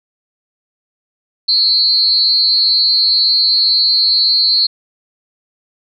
sine tone with amplitude modulation, 4273 Hz, C8, 36 cents sharp, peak -5 dBFS, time 1.48-4.67 s, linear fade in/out 10 ms, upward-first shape sine, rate 222 Hz, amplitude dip 95%, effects none

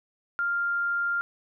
sine tone, 1396.9 Hz, F6, in tune, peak -24 dBFS, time 0.39-1.21 s, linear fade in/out 0 ms, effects none

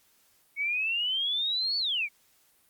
sine exponential two-way sweep, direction up then down, 2210 to 4500 to 2210 Hz, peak -26 dBFS, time 0.56-2.09 s, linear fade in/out 50 ms, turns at 1.78 s, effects white hiss -65 dBFS RMS until 2.69 s + Opus 48 kbps

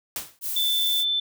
white noise with exponential decay, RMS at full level -27 dBFS, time 0.16-0.39 s, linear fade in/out 1 ms, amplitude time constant 50 ms
violet noise, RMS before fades -29 dBFS, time 0.41-1.05 s, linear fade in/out 50 ms
sine tone, 3530 Hz, A7, 5 cents sharp, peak -21 dBFS, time 0.56-1.2 s, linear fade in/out 5 ms
effects none

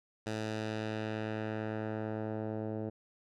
10% pulse tone with low-pass filter sweep, 108.9 Hz, A2, 17 cents flat, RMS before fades -37 dBFS, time 0.26-2.9 s, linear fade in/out 10 ms, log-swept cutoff 7000 to 560 Hz, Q 0.86, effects none

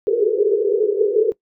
white band-pass noise, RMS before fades -17 dBFS, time 0.07-1.32 s, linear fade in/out 0 ms, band 390 to 460 Hz, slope 96 dB/octave, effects noise-tail reverb RT60 0.1 s tail -20 dB re dry

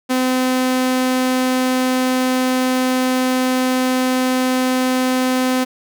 sawtooth tone, 256.1 Hz, C4, 37 cents flat, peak -11 dBFS, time 0.09-5.65 s, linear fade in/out 20 ms, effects none

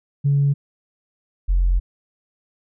sine tone pair in turn, 141.3 / 44.41 Hz, C#3 / F1, +34 / +30 cents, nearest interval octave + minor sixth, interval 2004 cents, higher first, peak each -13 dBFS, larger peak neither, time 0.24-0.54 / 1.48-1.8 s, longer second, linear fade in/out 20 ms, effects tanh soft clip ceiling -10 dBFS

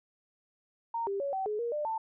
sine tone with pitch steps, 924 / 396.5 / 560 / 766 / 422.7 / 471.6 / 597 / 890 Hz, A#5 / G4 / C#5 / G5 / G#4 / A#4 / D5 / A5, -16 / +20 / +18 / -40 / +31 / +20 / +28 / +20 cents, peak -30 dBFS, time 0.94-1.98 s, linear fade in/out 5 ms, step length 130 ms, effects none

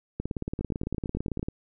two click trains, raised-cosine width 3 ms, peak -18 / -17 dBFS, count 8 / 24, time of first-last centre 0.61-1.395 / 0.2-1.485 s, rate 8.92 / 17.9 Hz, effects none

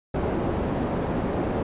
white low-pass noise, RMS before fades -26 dBFS, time 0.14-1.63 s, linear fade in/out 5 ms, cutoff 490 Hz, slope 12 dB/octave, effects resampled to 8000 Hz

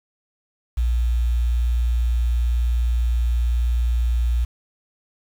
sine tone, 59.5 Hz, A#1, 36 cents sharp, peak -16 dBFS, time 0.77-4.45 s, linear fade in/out 10 ms, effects tanh soft clip ceiling -12 dBFS + 7-bit

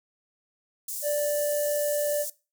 pink high-pass noise, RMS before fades -34 dBFS, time 0.88-2.3 s, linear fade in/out 5 ms, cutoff 6800 Hz, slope 24 dB/octave
triangle tone, 587.3 Hz, D5, in tune, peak -22 dBFS, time 1.02-2.26 s, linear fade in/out 50 ms
effects noise-tail reverb RT60 0.3 s tail -20 dB re dry

